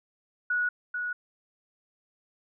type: tone with echo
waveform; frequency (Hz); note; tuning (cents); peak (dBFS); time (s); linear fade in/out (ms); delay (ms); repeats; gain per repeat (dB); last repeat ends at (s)
sine; 1463; F#6; -20; -24; 0.5-0.69; 5; 440; 1; -5; 1.13
effects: none